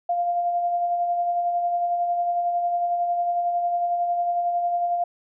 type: tone with tremolo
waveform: sine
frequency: 698.5 Hz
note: F5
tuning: in tune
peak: -19 dBFS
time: 0.09-5.04 s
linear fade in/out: 5 ms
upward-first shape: sine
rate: 11 Hz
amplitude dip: 35%
effects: none